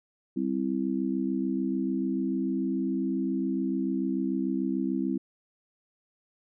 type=chord; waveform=sine; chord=C major; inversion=second; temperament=equal with one note detuned; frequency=196 / 262.7 / 329.6 Hz; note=G3 / C4 / E4; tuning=0 / +7 / 0 cents; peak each=-31 / -29 / -31 dBFS; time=0.36-5.18 s; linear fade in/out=10 ms; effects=none